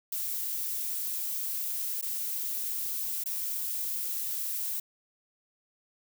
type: noise with dropouts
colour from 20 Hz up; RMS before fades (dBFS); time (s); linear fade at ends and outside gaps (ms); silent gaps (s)
violet; -33; 0.12-4.8; 5; 2.013-2.025 / 3.239-3.258
effects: none